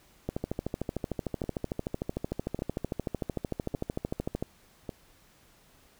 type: two click trains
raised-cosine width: 2 ms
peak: -17 / -21 dBFS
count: 56 / 4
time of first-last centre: 0.29-4.425 / 1.44-4.892 s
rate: 13.3 / 0.869 Hz
effects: pink hiss -61 dBFS RMS until 5.99 s